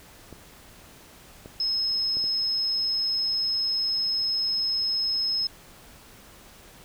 clicks, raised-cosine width 2 ms, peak -28 dBFS, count 4, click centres 0.327 / 1.459 / 2.17 / 2.241 s
sine tone, 5170 Hz, E8, 34 cents flat, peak -23 dBFS, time 1.6-5.47 s, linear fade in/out 2 ms
effects pink hiss -50 dBFS RMS until 6.84 s

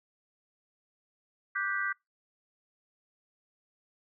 sine chord, G major seventh, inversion second, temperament just, 1176 / 1470 / 1568 / 1960 Hz, D6 / F#6 / G6 / B6, +2 / -12 / 0 / -14 cents, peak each -36 / -37 / -32 / -35 dBFS, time 1.55-1.93 s, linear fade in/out 10 ms, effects noise-tail reverb RT60 0.2 s tail -26 dB re dry

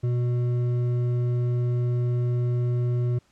sine tone with hard clipping, 122 Hz, B2, 21 cents flat, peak -23 dBFS, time 0.03-3.19 s, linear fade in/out 10 ms, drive 7 dB, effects pink hiss -64 dBFS RMS until 3.31 s + low-pass 8000 Hz 12 dB/octave

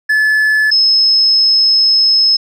triangle / sine tone pair in turn, 1727 / 5185 Hz, A6 / E8, -33 / -29 cents, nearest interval octave + perfect fifth, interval 1904 cents, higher second, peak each -7 dBFS, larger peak neither, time 0.09-0.71 / 0.71-2.37 s, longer second, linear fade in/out 10 ms, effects none

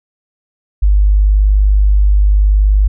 sine tone, 50.4 Hz, G1, 49 cents sharp, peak -6 dBFS, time 0.82-2.88 s, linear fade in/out 10 ms, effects none

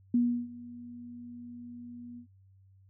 sine tone with ADSR envelope, 240.8 Hz, B3, 44 cents flat, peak -21 dBFS, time 0.14-2.27 s, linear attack 4 ms, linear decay 330 ms, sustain -21 dB, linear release 92 ms, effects added 96 Hz sine -57 dBFS peak until 2.89 s

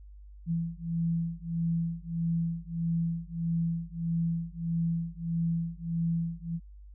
sine beating tone pair, 166.3 / 167.9 Hz, E3 / E3, +16 / +32 cents, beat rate 1.6 Hz, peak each -31 dBFS, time 0.46-6.6 s, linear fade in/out 50 ms, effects added 50 Hz sine -46 dBFS peak until 6.94 s

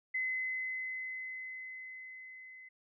sine tone with level ramp, 2038 Hz, C7, 46 cents flat, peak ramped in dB -31 to -50 dBFS, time 0.14-2.69 s, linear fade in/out 10 ms, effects none

